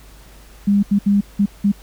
sine tone bursts at uneven times, 201.8 Hz, G#3, 49 cents flat, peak -11 dBFS, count 5, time 0.67-0.83 / 0.91-0.99 / 1.06-1.21 / 1.39-1.46 / 1.64-1.72 s, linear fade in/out 10 ms, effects added 50 Hz sine -42 dBFS peak until 1.82 s + pink hiss -47 dBFS RMS until 1.82 s

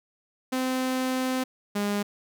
sawtooth tone pair in turn, 258 / 204.4 Hz, C4 / G#3, -24 / -27 cents, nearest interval major third, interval 403 cents, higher first, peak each -21 dBFS, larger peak neither, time 0.52-1.44 / 1.75-2.03 s, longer first, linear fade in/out 10 ms, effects none

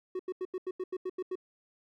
triangle tone bursts, 370 Hz, F#4, in tune, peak -30 dBFS, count 10, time 0.15-1.355 s, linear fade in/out 5 ms, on 44 ms, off 85 ms, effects none

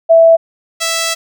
sine / 5% pulse tone pair in turn, 659.3 / 659.3 Hz, E5 / E5, 0 / 0 cents, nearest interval unison, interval 0 cents, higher neither, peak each -3 dBFS, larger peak neither, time 0.09-0.37 / 0.8-1.15 s, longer second, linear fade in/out 20 ms, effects none

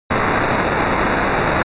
violet noise with sample-and-hold, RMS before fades -17 dBFS, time 0.1-1.63 s, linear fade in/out 10 ms, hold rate 3150 Hz, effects resampled to 8000 Hz

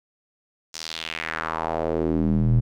square tone with band-pass filter sweep, 40.42 Hz, E1, 33 cents flat, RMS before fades -24 dBFS, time 0.73-2.61 s, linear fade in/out 20 ms, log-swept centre 6100 to 110 Hz, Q 2.5, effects none

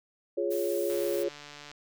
sine chord, Db major, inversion first, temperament equal, 349.2 / 415.3 / 554.4 Hz, F4 / Ab4 / Db5, 0 / 0 / 0 cents, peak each -31 dBFS, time 0.37-1.29 s, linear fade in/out 10 ms
blue noise, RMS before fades -42 dBFS, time 0.5-1.24 s, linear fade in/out 20 ms
click train, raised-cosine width 0.2 ms, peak -28 dBFS, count 120, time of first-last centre 0.9-1.715 s, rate 146 Hz
effects none

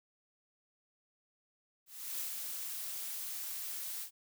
blue noise with ADSR envelope, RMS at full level -38 dBFS, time 1.86-4.11 s, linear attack 340 ms, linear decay 96 ms, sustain -3 dB, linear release 97 ms, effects none

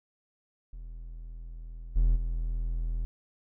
triangle tone with level steps, 41.2 Hz, E1, in tune, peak -37 / -18 / -26 dBFS, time 0.73-3.05 s, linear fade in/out 0 ms, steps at 1.95 / 2.15 s, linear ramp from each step 20 ms, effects none

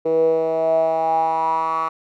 10% pulse tone with band-pass filter sweep, 161.6 Hz, E3, 34 cents flat, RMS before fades -19 dBFS, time 0.05-1.89 s, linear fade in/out 10 ms, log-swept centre 440 to 1200 Hz, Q 7.9, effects none

